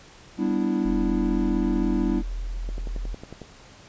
triangle chord, E minor seventh, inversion first, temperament equal, 196 / 246.9 / 293.7 / 329.6 Hz, G3 / B3 / D4 / E4, 0 / 0 / 0 / 0 cents, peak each -25 dBFS, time 0.37-2.23 s, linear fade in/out 50 ms
sine tone, 41.3 Hz, E1, 4 cents sharp, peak -27 dBFS, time 0.85-3.15 s, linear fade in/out 10 ms
click train, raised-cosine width 2 ms, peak -24 dBFS, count 9, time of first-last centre 2.69-3.417 s, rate 11 Hz
effects pink hiss -49 dBFS RMS until 3.88 s + resampled to 16000 Hz

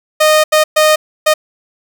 sawtooth tone bursts at uneven times, 617 Hz, D#5, 15 cents flat, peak -3 dBFS, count 4, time 0.2-0.44 / 0.52-0.64 / 0.76-0.96 / 1.26-1.34 s, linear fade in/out 10 ms, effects none

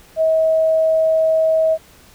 sine tone, 640 Hz, D#5, 49 cents sharp, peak -12 dBFS, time 0.16-1.78 s, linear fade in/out 50 ms, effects pink hiss -47 dBFS RMS until 2.14 s

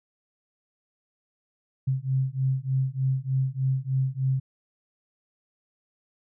sine beating tone pair, 130.81 / 134.11 Hz, C3 / C3, 0 / +43 cents, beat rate 3.3 Hz, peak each -26 dBFS, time 1.87-4.4 s, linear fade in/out 10 ms, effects none

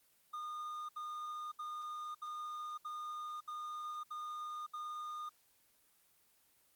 triangle tone bursts, 1221 Hz, D#6, 33 cents flat, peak -38 dBFS, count 8, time 0.33-5.293 s, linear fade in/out 10 ms, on 560 ms, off 69 ms, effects white hiss -71 dBFS RMS until 6.75 s + Opus 24 kbps

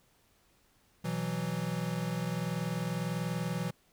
square chord, B suspended fourth, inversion none, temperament equal, 123.47 / 164.81 / 185 Hz, B2 / E3 / F#3, 0 / 0 / 0 cents, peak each -39 / -35 / -38 dBFS, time 1.04-3.71 s, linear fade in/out 10 ms, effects pink hiss -68 dBFS RMS until 3.92 s

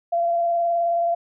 sine tone with vibrato, 684 Hz, F5, 36 cents flat, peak -18 dBFS, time 0.12-1.15 s, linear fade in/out 10 ms, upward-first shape square, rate 19 Hz, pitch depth 13 cents each way, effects none

